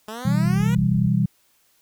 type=exponential sweep; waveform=10% pulse; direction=up; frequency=210 to 493.9 Hz; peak=-23 dBFS; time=0.08-0.75 s; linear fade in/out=2 ms
type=chord; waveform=sine; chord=E minor; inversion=second; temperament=equal with one note detuned; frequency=125.92 / 164.81 / 196 Hz; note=B2 / E3 / G3; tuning=+34 / 0 / 0 cents; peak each=-21 dBFS; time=0.25-1.26 s; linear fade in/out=5 ms
type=low-pass noise; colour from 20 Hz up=white; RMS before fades=-35 dBFS; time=0.44-1.08 s; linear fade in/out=10 ms; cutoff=130 Hz; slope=96 dB/octave
effects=white hiss -62 dBFS RMS until 1.81 s